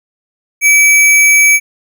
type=tone with sample-and-hold; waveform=sine; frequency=2300 Hz; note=D7; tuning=37 cents flat; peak=-4 dBFS; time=0.61-1.6 s; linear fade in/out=50 ms; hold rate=8820 Hz; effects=none